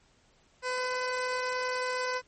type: tone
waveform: 15% pulse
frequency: 505 Hz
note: B4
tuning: 39 cents sharp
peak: -23 dBFS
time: 0.62-2.22 s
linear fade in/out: 50 ms
effects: pink hiss -65 dBFS RMS until 2.27 s + MP3 32 kbps